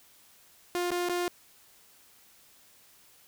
sawtooth tone with dropouts, 353 Hz, F4, 19 cents sharp, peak -24 dBFS, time 0.75-1.28 s, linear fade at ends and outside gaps 0 ms, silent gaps 0.906-0.916 / 1.088-1.096 s, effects white hiss -59 dBFS RMS until 3.27 s

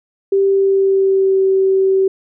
sine tone with pitch glide, 392 to 383.7 Hz, G4 to G4, 0 to -37 cents, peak -10 dBFS, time 0.32-2.08 s, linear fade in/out 5 ms, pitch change -37 cents, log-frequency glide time 0.44-1.42 s, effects none

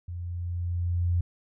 sine tone with level ramp, 87.31 Hz, F2, in tune, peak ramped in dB -33 to -21 dBFS, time 0.08-1.21 s, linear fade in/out 5 ms, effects none

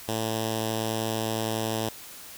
5% pulse tone with notch filter, 110.8 Hz, A2, 13 cents sharp, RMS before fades -29 dBFS, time 0.08-1.89 s, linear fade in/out 5 ms, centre 1300 Hz, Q 1.1, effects white hiss -44 dBFS RMS until 2.37 s

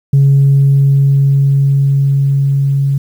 sine tone with level ramp, 138.59 Hz, C#3, in tune, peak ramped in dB -3 to -9 dBFS, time 0.13-2.98 s, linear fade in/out 5 ms, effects tanh soft clip ceiling -2 dBFS + 7-bit

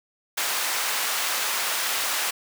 pink high-pass noise, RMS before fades -26 dBFS, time 0.37-2.31 s, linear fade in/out 10 ms, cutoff 1000 Hz, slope 12 dB/octave, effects none

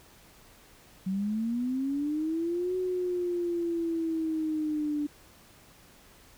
sine linear two-way sweep, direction up then down, 185 to 370 to 292.6 Hz, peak -27 dBFS, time 1.06-5.07 s, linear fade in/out 10 ms, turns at 2.76 s, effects pink hiss -56 dBFS RMS until 6.37 s

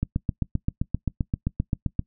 click train, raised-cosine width 5 ms, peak -11 dBFS, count 16, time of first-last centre 0.03-1.993 s, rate 7.64 Hz, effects noise-tail reverb RT60 0.1 s tail -22 dB re dry

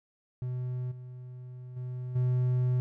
triangle tone with level steps, 125.5 Hz, B2, 28 cents sharp, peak -29 / -39 / -32 / -22 dBFS, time 0.42-2.8 s, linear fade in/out 0 ms, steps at 0.91 / 1.76 / 2.15 s, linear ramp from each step 10 ms, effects none

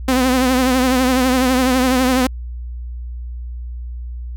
sawtooth tone with vibrato, 256.1 Hz, C4, 37 cents flat, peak -9 dBFS, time 0.08-2.27 s, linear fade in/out 5 ms, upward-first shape triangle, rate 12 Hz, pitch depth 69 cents each way, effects added 60 Hz sine -25 dBFS peak until 4.36 s

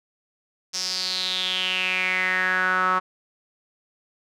sawtooth tone with band-pass filter sweep, 185 Hz, F#3, in tune, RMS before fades -24 dBFS, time 0.73-3 s, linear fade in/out 20 ms, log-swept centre 5600 to 1200 Hz, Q 6.3, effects none

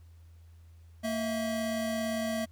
square tone pair together, 228.2 / 647 Hz, A#3 / E5, -37 / -32 cents, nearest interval octave + tritone, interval 1805 cents, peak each -33 / -34 dBFS, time 1.03-2.46 s, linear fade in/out 20 ms, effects added 83 Hz sine -51 dBFS peak until 2.51 s + pink hiss -70 dBFS RMS until 2.51 s

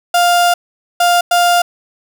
35% pulse tone bursts at uneven times, 701 Hz, F5, 6 cents sharp, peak -7 dBFS, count 3, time 0.14-0.54 / 1-1.21 / 1.31-1.62 s, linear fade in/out 5 ms, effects none

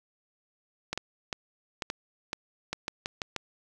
clicks, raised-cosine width 0.2 ms, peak -14 dBFS, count 11, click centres 0.93 / 0.976 / 1.328 / 1.822 / 1.901 / 2.331 / 2.73 / 2.881 / 3.059 / 3.218 / 3.363 s, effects none

